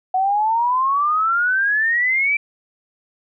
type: exponential sweep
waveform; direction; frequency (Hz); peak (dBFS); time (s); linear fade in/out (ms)
sine; up; 738 to 2349; -15; 0.14-2.37; 5
effects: none